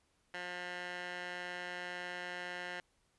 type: tone with band-pass filter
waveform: 15% pulse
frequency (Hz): 178.2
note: F3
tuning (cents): +35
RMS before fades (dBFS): -43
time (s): 0.34-2.8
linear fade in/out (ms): 2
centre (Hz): 1900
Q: 1.4
effects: pink hiss -75 dBFS RMS until 3.18 s + resampled to 24000 Hz